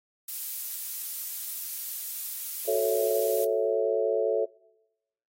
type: noise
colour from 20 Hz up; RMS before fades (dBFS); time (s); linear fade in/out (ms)
violet; -33; 0.28-3.45; 5
type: chord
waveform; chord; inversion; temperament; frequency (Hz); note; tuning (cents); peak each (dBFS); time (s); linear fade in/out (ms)
sine; F# minor seventh; none; equal; 370 / 440 / 554.4 / 659.3; F#4 / A4 / C#5 / E5; 0 / 0 / 0 / 0; -32 / -26 / -28 / -30; 2.67-4.46; 20
effects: noise-tail reverb RT60 0.9 s tail -23 dB re dry + AAC 48 kbps